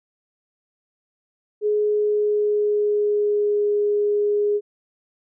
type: tone with pitch glide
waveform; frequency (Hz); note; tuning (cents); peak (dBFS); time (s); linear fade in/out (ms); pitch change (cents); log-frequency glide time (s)
sine; 420.1 to 413.8; G#4 to G#4; +20 to -6; -17; 1.61-4.61; 50; -26; 1.8-3.67
effects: none